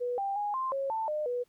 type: tone with pitch steps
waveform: sine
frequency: 489.5 / 791 / 825 / 1048 / 546 / 888 / 606 / 489.6 Hz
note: B4 / G5 / G#5 / C6 / C#5 / A5 / D#5 / B4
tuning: -15 / +15 / -12 / +2 / -26 / +16 / -46 / -15 cents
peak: -29 dBFS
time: 0-1.44 s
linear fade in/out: 20 ms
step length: 180 ms
effects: pink hiss -71 dBFS RMS until 1.48 s